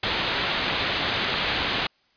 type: low-pass noise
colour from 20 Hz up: white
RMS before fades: -26 dBFS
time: 0.03-1.87 s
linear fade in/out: 5 ms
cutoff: 4200 Hz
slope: 48 dB/octave
effects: white hiss -64 dBFS RMS until 2.16 s + resampled to 11025 Hz